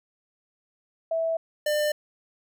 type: tone pair in turn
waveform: sine / square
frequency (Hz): 655 / 598.5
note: E5 / D5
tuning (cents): -11 / +33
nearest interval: major second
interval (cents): 156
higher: first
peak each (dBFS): -23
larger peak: neither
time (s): 1.11-1.37 / 1.66-1.92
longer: neither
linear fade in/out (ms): 5
effects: none